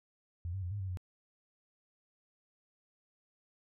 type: tone with pitch steps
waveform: sine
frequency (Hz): 86.6 / 96.3 / 88.5 / 102.5 / 95.1 / 90.8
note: F2 / G2 / F2 / G#2 / F#2 / F#2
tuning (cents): -14 / -30 / +23 / -22 / +48 / -32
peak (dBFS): -35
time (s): 0.45-0.972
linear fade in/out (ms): 0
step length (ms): 87
effects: none